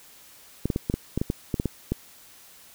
clicks, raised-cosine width 3 ms, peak -11 dBFS, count 12, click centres 0.656 / 0.702 / 0.761 / 0.899 / 0.94 / 1.176 / 1.215 / 1.301 / 1.542 / 1.599 / 1.657 / 1.92 s, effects white hiss -51 dBFS RMS until 2.74 s

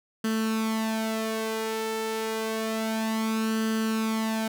sawtooth tone with flanger, 221.3 Hz, A3, 10 cents sharp, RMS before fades -28 dBFS, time 0.24-4.48 s, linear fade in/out 5 ms, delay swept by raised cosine 0.65 to 2.25 ms, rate 0.29 Hz, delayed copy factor +0.65, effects none

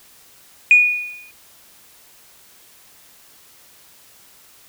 sine tone with exponential decay, 2458 Hz, D#7, 22 cents flat, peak -4 dBFS, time 0.71-1.31 s, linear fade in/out 1 ms, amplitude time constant 130 ms, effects tanh soft clip ceiling -1 dBFS + white hiss -49 dBFS RMS until 4.68 s

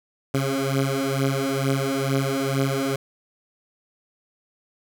15% pulse beating tone pair, 135 / 137.2 Hz, C#3 / C#3, -45 / -17 cents, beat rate 2.2 Hz, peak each -18 dBFS, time 0.34-2.96 s, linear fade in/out 5 ms, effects none

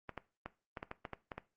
clicks, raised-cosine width 0.5 ms, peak -26 dBFS, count 10, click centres 0.093 / 0.177 / 0.46 / 0.772 / 0.829 / 0.914 / 1.052 / 1.133 / 1.318 / 1.38 s, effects noise-tail reverb RT60 0.3 s tail -17 dB re dry + Opus 32 kbps

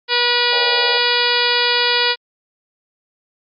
harmonic tone, 484.3 Hz, B4, 34 cents flat, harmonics 1 / 2 / 3 / 4 / 5 / 6 / 7 / 8 / 9 / 10, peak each -23 / -23 / -23 / -23 / -23 / -23 / -23 / -23 / -23 / -23 dBFS, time 0.08-2.16 s, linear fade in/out 50 ms
sine chord, A# diminished seventh, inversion none, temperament just, 466.2 / 559.4 / 671.3 / 805.5 Hz, A#4 / C#5 / E5 / G5, 0 / +16 / +31 / +47 cents, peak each -29 / -30 / -34 / -30 dBFS, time 0.52-0.98 s, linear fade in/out 5 ms
effects Opus 48 kbps

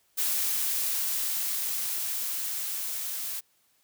blue noise with level ramp, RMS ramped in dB -27 to -34 dBFS, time 0.17-3.41 s, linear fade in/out 20 ms, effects white hiss -68 dBFS RMS until 3.83 s

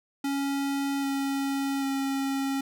square tone with pitch steps, 277.9 / 275.2 / 272.5 Hz, C#4 / C#4 / C#4, +4 / -12 / -29 cents, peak -27 dBFS, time 0.24-2.61 s, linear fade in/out 5 ms, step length 790 ms, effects none

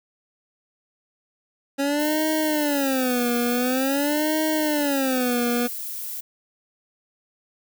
25% pulse tone with vibrato, 274.1 Hz, C#4, 19 cents flat, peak -17 dBFS, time 1.78-5.68 s, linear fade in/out 20 ms, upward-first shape sine, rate 0.47 Hz, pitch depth 230 cents each way
violet noise, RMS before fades -32 dBFS, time 1.99-6.21 s, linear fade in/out 10 ms
effects none

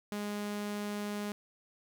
sawtooth tone, 206.7 Hz, G#3, 8 cents flat, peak -31 dBFS, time 0.12-1.32 s, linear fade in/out 0 ms, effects 12-bit

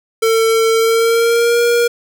square tone with pitch glide, 450.4 to 473.9 Hz, A4 to A#4, +40 to +28 cents, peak -11 dBFS, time 0.22-1.88 s, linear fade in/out 10 ms, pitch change +88 cents, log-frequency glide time 0.77-1.62 s, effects none

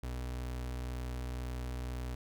35% pulse tone, 62 Hz, B1, 7 cents sharp, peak -35 dBFS, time 0.03-2.15 s, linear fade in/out 5 ms, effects none

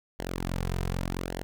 sawtooth tone with flanger, 44.5 Hz, F1, 33 cents sharp, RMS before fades -32 dBFS, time 0.19-1.43 s, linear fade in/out 0 ms, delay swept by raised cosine 0.8 to 3.6 ms, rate 0.85 Hz, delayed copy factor -0.75, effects none

